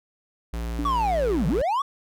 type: tone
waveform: square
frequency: 57.7 Hz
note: A#1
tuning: 17 cents flat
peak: -28 dBFS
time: 0.53-1.62 s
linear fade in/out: 5 ms
type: tone with exponential decay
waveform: sine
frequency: 288.4 Hz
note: D4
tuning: 31 cents flat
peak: -24 dBFS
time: 0.79-1.01 s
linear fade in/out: 0 ms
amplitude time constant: 46 ms
type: linear two-way sweep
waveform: triangle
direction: down then up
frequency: 1160 to 136.4 to 1160 Hz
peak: -19 dBFS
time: 0.85-1.82 s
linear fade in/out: 5 ms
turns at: 1.47 s
effects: none